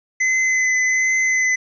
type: tone with vibrato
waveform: square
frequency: 2036 Hz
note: C7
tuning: 48 cents flat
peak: -16 dBFS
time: 0.2-1.56 s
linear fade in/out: 10 ms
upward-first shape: triangle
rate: 1.3 Hz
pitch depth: 14 cents each way
effects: resampled to 16000 Hz + 9-bit